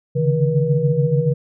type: tone cluster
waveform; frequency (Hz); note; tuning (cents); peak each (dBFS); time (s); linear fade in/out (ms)
sine; 138.2 / 145.1 / 159.4 / 481.1; C#3 / D3 / D#3 / B4; -5 / -21 / +42 / -45; -20; 0.15-1.34; 20
effects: none